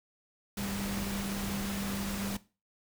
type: tone in noise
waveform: sine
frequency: 198.5 Hz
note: G3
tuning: 22 cents sharp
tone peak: -35 dBFS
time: 0.57-2.37 s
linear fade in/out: 5 ms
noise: pink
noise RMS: -38 dBFS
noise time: 0.57-2.37 s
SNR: 0 dB
effects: noise-tail reverb RT60 0.3 s tail -17 dB re dry